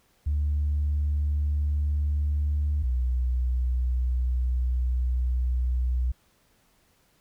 sine tone pair in turn, 73.42 / 62.18 Hz, D2 / B1, 0 / +12 cents, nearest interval minor third, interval 288 cents, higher first, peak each -21 dBFS, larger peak neither, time 0.26-2.83 / 2.83-6.12 s, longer second, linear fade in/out 10 ms, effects tanh soft clip ceiling -19 dBFS + pink hiss -65 dBFS RMS until 7.2 s

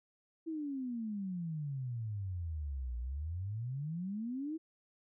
sine exponential two-way sweep, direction down then up, 331.5 to 58.3 to 329.6 Hz, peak -36 dBFS, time 0.46-4.58 s, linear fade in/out 20 ms, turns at 2.98 s, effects none

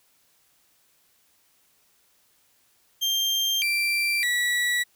35% pulse tone with pitch steps, 3177 / 2353 / 1943 Hz, G7 / D7 / B6, +23 / +3 / -29 cents, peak -20 dBFS, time 3.01-4.84 s, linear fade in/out 20 ms, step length 610 ms, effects white hiss -64 dBFS RMS until 4.95 s

